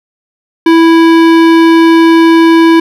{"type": "tone with hard clipping", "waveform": "sine", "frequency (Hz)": 329.6, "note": "E4", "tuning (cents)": 0, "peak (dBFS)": -4, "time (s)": [0.66, 2.8], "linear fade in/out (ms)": 5, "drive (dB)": 17, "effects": []}